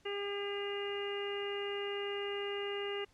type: harmonic tone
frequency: 403.5 Hz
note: G#4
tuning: 50 cents flat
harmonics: 1 / 2 / 3 / 4 / 5 / 6 / 7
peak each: -37 / -48 / -48 / -50 / -46 / -53 / -43 dBFS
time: 0.05-3.05 s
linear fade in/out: 10 ms
effects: pink hiss -68 dBFS RMS until 3.13 s + low-pass 8000 Hz 12 dB/octave